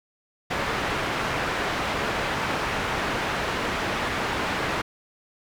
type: low-pass noise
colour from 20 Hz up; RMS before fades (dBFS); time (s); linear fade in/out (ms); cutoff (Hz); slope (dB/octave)
white; -27; 0.5-4.82; 10; 1800; 12
effects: none